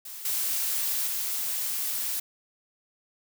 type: noise with level steps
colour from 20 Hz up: blue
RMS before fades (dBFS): -40 / -28 / -30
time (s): 0.05-2.2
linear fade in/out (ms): 5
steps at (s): 0.25 / 1.07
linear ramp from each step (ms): 2
effects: none